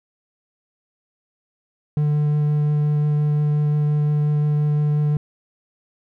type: tone with vibrato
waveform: triangle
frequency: 148.8 Hz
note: D3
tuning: 23 cents sharp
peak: -14 dBFS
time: 1.97-5.17 s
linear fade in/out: 2 ms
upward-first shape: triangle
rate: 5.7 Hz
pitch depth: 9 cents each way
effects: none